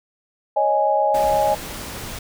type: chord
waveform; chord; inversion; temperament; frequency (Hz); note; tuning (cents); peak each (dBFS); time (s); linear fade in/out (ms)
sine; C# suspended second; none; equal; 554.4 / 622.3 / 830.6; C#5 / D#5 / G#5; 0 / 0 / 0; -22 / -20 / -18; 0.56-1.55; 10
type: noise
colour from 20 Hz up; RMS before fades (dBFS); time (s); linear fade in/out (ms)
pink; -32; 1.14-2.19; 5
effects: none